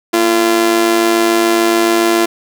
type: tone with amplitude modulation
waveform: sawtooth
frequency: 342.1 Hz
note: F4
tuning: 36 cents flat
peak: -3 dBFS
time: 0.13-2.26 s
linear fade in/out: 10 ms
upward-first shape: sine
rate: 107 Hz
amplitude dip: 65%
effects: none